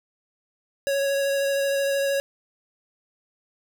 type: tone with vibrato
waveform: square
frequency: 554.4 Hz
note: C#5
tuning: in tune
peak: -22 dBFS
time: 0.87-2.2 s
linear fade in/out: 0 ms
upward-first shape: sine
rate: 13 Hz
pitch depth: 12 cents each way
effects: none